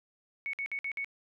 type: tone bursts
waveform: sine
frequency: 2219 Hz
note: C#7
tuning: 1 cent sharp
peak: -32 dBFS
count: 5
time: 0.46-1.045 s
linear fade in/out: 0 ms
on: 73 ms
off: 55 ms
effects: none